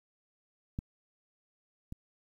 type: clicks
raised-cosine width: 5 ms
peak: -22 / -28 dBFS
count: 2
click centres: 0.789 / 1.924 s
effects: 10-bit